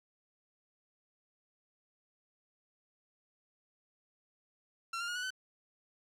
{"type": "tone with pitch steps", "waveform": "sawtooth", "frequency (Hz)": [1360, 1397.4, 1435.9, 1475.4, 1516], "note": ["F6", "F6", "F6", "F#6", "F#6"], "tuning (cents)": [-46, 1, 48, -5, 42], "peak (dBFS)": -32, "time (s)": [4.93, 5.305], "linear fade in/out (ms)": 5, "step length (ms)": 75, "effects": ["low-pass 8000 Hz 12 dB/octave", "11-bit"]}